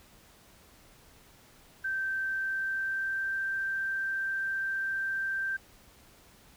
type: tone with pitch glide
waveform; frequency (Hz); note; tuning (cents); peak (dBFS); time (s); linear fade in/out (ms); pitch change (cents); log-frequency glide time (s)
sine; 1557 to 1568.7; G6 to G6; -12 to +1; -29; 1.84-5.57; 10; +13; 2.25-3.33
effects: pink hiss -58 dBFS RMS until 6.56 s